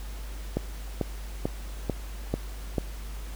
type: click train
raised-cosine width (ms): 2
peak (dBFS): -12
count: 6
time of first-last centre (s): 0.57-2.782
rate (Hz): 2.26
effects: added 50 Hz sine -35 dBFS peak until 3.35 s + pink hiss -47 dBFS RMS until 3.35 s